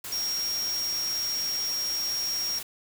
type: tone in noise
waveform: sine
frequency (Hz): 5588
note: F8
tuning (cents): 0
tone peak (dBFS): -27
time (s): 0.12-2.59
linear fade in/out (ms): 5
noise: white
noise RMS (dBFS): -37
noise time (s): 0.04-2.63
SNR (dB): +7
effects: none